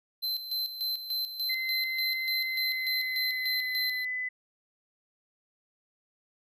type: tone with tremolo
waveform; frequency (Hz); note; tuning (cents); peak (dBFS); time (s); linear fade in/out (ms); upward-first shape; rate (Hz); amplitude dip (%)
square; 4084; C8; -43; -29; 0.22-4.05; 20; square; 3.4; 65
type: tone with pitch glide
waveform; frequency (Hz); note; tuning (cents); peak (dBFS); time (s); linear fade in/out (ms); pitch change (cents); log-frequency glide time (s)
sine; 2063 to 2007; C7 to B6; -25 to +27; -30; 1.49-4.29; 10; -48; 2.4-4.01
effects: none